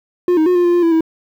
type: tone with pitch steps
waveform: triangle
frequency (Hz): 356.2 / 314.2 / 360.7 / 352.7 / 348.3 / 350.3 / 333 / 323.2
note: F4 / D#4 / F#4 / F4 / F4 / F4 / E4 / E4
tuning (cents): +34 / +17 / -44 / +17 / -5 / +5 / +18 / -34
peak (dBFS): -8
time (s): 0.28-1.008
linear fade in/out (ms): 2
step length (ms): 91
effects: 8-bit